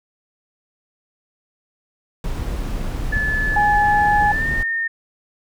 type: noise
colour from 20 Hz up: brown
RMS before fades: -24 dBFS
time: 2.24-4.63 s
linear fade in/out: 2 ms
type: tone with pitch glide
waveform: sine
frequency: 1729 to 1826.5 Hz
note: A6 to A#6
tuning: -31 to -36 cents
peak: -19 dBFS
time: 3.12-4.88 s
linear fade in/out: 10 ms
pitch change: +95 cents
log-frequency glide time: 4.29-4.48 s
type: tone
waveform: sine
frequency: 830.6 Hz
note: G#5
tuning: in tune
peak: -14 dBFS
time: 3.56-4.32 s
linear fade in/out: 5 ms
effects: none